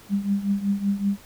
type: tone with tremolo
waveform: sine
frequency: 200 Hz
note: G3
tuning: 35 cents sharp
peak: -17 dBFS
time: 0.09-1.18 s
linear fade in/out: 50 ms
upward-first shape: triangle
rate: 5.3 Hz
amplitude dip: 85%
effects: pink hiss -49 dBFS RMS until 1.25 s